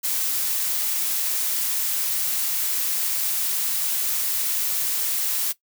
blue noise, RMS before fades -24 dBFS, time 0.03-5.53 s, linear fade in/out 20 ms, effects noise-tail reverb RT60 0.1 s tail -17 dB re dry

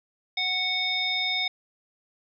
harmonic tone with a mistuned harmonic, 740 Hz, F#5, in tune, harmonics 1 / 3 / 5 / 7, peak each -36 / -28 / -27 / -34 dBFS, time 0.37-1.48 s, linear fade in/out 5 ms, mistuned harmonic 5, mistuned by -21 cents, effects none

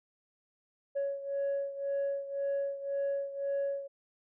sine beating tone pair, 557 / 558.9 Hz, C#5 / C#5, +8 / +14 cents, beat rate 1.9 Hz, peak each -31 / -35 dBFS, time 0.95-3.88 s, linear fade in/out 20 ms, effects tanh soft clip ceiling -27 dBFS

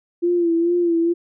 sine tone with vibrato, 341.7 Hz, F4, 38 cents flat, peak -15 dBFS, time 0.22-1.14 s, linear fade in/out 20 ms, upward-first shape sine, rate 2.3 Hz, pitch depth 50 cents each way, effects none

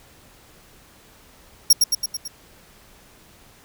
sawtooth tone with echo, 5588 Hz, F8, in tune, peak -6 dBFS, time 1.7-1.73 s, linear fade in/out 5 ms, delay 110 ms, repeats 5, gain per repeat -4 dB, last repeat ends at 2.28 s, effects pink hiss -51 dBFS RMS until 3.64 s

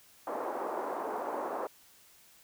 white band-pass noise, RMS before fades -36 dBFS, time 0.27-1.67 s, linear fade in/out 2 ms, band 320 to 1000 Hz, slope 24 dB/octave, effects white hiss -60 dBFS RMS until 2.43 s

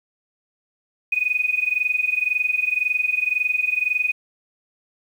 sine tone with amplitude modulation, 2489 Hz, D#7, in tune, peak -15 dBFS, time 1.12-4.12 s, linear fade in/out 5 ms, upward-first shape sine, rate 21.9 Hz, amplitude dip 85%, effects 8-bit

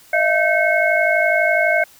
sine tone cluster, 626 / 678 / 1547 / 2179 Hz, D#5 / E5 / G6 / C#7, +10 / +49 / -23 / -30 cents, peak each -19 dBFS, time 0.13-1.84 s, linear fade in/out 5 ms, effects white hiss -48 dBFS RMS until 1.99 s

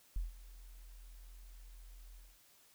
sine tone with ADSR envelope, 42.12 Hz, E1, 38 cents sharp, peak -32 dBFS, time 0.16-2.39 s, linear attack 3 ms, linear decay 150 ms, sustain -19 dB, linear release 230 ms, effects white hiss -66 dBFS RMS until 2.74 s

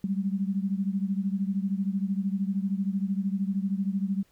sine beating tone pair, 191.6 / 204.6 Hz, G3 / G#3, -39 / -26 cents, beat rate 13 Hz, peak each -27 / -30 dBFS, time 0.04-4.23 s, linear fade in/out 2 ms, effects pink hiss -66 dBFS RMS until 4.31 s

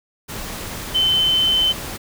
sine tone in noise, 3066 Hz, G7, 39 cents flat, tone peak -14 dBFS, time 0.94-1.73 s, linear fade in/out 20 ms, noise pink, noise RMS -30 dBFS, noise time 0.28-1.98 s, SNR +13 dB, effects none

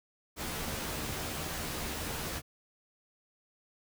pink noise with comb filter, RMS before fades -37 dBFS, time 0.36-2.42 s, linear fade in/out 50 ms, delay 13 ms, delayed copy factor +0.55, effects none

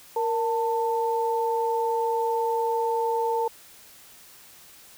sine tone pair together, 465.2 / 891 Hz, A#4 / A5, -4 / +22 cents, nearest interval major seventh, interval 1126 cents, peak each -25 / -25 dBFS, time 0.16-3.48 s, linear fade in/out 5 ms, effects white hiss -50 dBFS RMS until 4.97 s

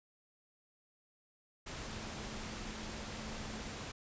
sine tone in noise, 217.9 Hz, A3, 17 cents flat, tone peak -49 dBFS, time 1.87-3.73 s, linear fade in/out 10 ms, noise pink, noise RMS -44 dBFS, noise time 1.66-3.92 s, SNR -8 dB, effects resampled to 16000 Hz

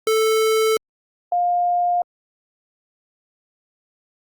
square / sine tone pair in turn, 440 / 706.4 Hz, A4 / F5, 0 / +20 cents, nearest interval minor sixth, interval 820 cents, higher second, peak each -16 / -16 dBFS, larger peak neither, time 0.07-0.77 / 1.32-2.02 s, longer neither, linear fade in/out 2 ms, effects Opus 48 kbps

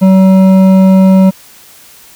sine tone with hard clipping, 189.8 Hz, F#3, 44 cents sharp, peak -4 dBFS, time 0.01-1.31 s, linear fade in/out 20 ms, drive 9 dB, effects white hiss -38 dBFS RMS until 2.15 s

